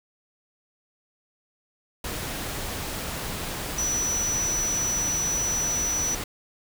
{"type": "tone in noise", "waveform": "sine", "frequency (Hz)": 5920, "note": "F#8", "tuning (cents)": 0, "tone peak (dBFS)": -24, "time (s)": [3.78, 6.15], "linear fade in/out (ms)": 5, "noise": "pink", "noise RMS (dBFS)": -32, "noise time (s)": [2.04, 6.24], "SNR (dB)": 5, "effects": []}